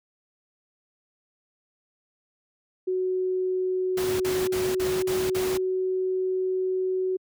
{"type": "tone with pitch glide", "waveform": "sine", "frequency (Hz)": [370.7, 373.1], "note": ["F#4", "F#4"], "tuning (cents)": [3, 14], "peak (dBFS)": -23, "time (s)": [2.87, 7.17], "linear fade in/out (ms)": 10, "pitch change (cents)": 11, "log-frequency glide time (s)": [4.37, 5.8]}
{"type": "noise bursts", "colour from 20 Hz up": "pink", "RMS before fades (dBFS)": -32, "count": 6, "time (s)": [3.97, 5.575], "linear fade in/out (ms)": 5, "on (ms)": 230, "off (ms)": 45}
{"effects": ["high-pass 80 Hz 12 dB/octave"]}